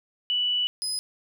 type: tone pair in turn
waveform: sine / 30% pulse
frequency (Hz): 2960 / 5030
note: F#7 / D#8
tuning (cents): 0 / +18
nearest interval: major sixth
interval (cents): 918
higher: second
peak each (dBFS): -22 / -23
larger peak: first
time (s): 0.3-0.67 / 0.82-0.99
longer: first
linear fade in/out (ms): 0
effects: none